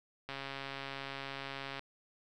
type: click train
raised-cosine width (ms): 0.3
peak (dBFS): -25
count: 207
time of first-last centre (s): 0.29-1.794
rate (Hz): 137
effects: none